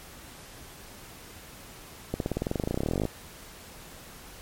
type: accelerating click train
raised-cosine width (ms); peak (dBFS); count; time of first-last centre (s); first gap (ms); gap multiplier
2; -14; 27; 2.14-3.053; 62; 0.95
effects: pink hiss -47 dBFS RMS until 4.41 s + MP3 64 kbps